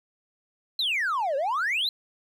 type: exponential two-way sweep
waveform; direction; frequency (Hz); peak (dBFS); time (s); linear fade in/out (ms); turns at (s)
triangle; down then up; 4186 to 523.3 to 4186; -21; 0.79-1.89; 2; 1.36
effects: tanh soft clip ceiling -19 dBFS